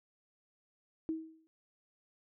sine tone with exponential decay, 320.4 Hz, E4, 49 cents flat, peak -30 dBFS, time 1.09-1.47 s, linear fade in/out 0 ms, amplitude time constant 81 ms, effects none

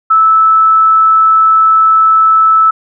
sine tone, 1310 Hz, E6, 11 cents flat, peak -4 dBFS, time 0.1-2.71 s, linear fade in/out 10 ms, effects none

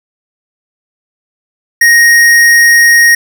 sine tone with hard clipping, 1870 Hz, A#6, 5 cents sharp, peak -4 dBFS, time 1.81-3.15 s, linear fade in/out 5 ms, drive 16 dB, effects none

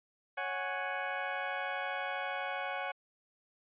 20% pulse chord, C# suspended fourth, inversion none, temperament just, 554.4 / 739.2 / 831.5 Hz, C#5 / F#5 / G#5, 0 / -2 / +2 cents, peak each -35 / -33 / -35 dBFS, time 0.37-2.92 s, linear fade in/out 10 ms, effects resampled to 8000 Hz

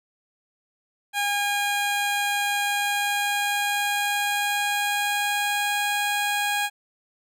15% pulse tone with pitch glide, 814 to 820.6 Hz, G#5 to G#5, -35 to -21 cents, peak -16 dBFS, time 1.13-6.7 s, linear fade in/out 50 ms, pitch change +14 cents, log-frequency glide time 2.53-5.87 s, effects none

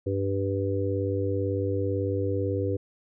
harmonic tone, 98 Hz, G2, in tune, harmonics 1 / 3 / 4 / 5, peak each -28 / -32 / -31 / -30 dBFS, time 0.06-2.77 s, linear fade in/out 10 ms, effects none

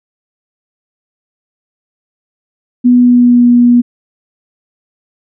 sine tone with pitch glide, 246.2 to 241.8 Hz, B3 to B3, -5 to -36 cents, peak -3 dBFS, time 2.84-3.82 s, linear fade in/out 20 ms, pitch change -31 cents, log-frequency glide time 2.94-3.47 s, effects none

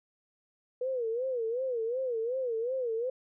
sine tone with vibrato, 485.3 Hz, B4, 30 cents flat, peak -29 dBFS, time 0.81-3.1 s, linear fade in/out 5 ms, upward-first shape sine, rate 2.7 Hz, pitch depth 150 cents each way, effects none

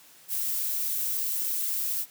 violet noise, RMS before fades -29 dBFS, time 0.28-2.06 s, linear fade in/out 50 ms, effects white hiss -54 dBFS RMS until 2.1 s + high-pass 100 Hz 12 dB/octave

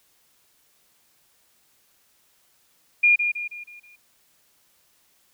sine tone with echo, 2420 Hz, D#7, 49 cents flat, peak -13 dBFS, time 3.03-3.16 s, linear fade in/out 10 ms, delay 160 ms, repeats 5, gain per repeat -7 dB, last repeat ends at 3.96 s, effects white hiss -63 dBFS RMS until 5.33 s

